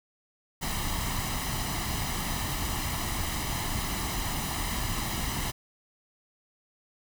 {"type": "noise with comb filter", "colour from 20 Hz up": "pink", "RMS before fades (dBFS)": -31, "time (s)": [0.61, 5.52], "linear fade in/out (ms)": 20, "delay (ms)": 1, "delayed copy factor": 0.6, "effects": []}